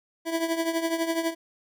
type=tone with tremolo; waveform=25% pulse; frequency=329.6 Hz; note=E4; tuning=in tune; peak=-18 dBFS; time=0.25-1.35 s; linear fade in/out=50 ms; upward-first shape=triangle; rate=12 Hz; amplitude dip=75%; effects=none